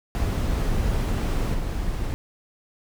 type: noise with level steps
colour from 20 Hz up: brown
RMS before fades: -23 / -27 dBFS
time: 0.15-2.14 s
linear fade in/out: 0 ms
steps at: 1.54 s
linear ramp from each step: 2 ms
effects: none